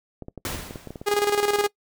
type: clicks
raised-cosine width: 2 ms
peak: -22 dBFS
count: 10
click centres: 0.223 / 0.284 / 0.377 / 0.548 / 0.709 / 0.758 / 0.873 / 0.906 / 0.958 / 1.015 s
type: noise with exponential decay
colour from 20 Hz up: pink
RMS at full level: -27 dBFS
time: 0.45-1.14 s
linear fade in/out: 1 ms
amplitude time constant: 150 ms
type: tone with tremolo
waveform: sawtooth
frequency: 411.4 Hz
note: G#4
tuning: 16 cents flat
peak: -14 dBFS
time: 1.06-1.68 s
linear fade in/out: 20 ms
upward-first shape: square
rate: 19 Hz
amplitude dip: 60%
effects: noise-tail reverb RT60 0.1 s tail -23 dB re dry